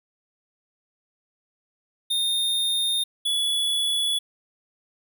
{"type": "tone pair in turn", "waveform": "square", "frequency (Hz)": [3659, 3413], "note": ["A#7", "G#7"], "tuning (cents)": [-33, 47], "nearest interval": "minor second", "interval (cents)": 120, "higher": "first", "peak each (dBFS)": -22, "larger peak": "neither", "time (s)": [[2.1, 3.04], [3.25, 4.19]], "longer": "neither", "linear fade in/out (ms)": 10, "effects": []}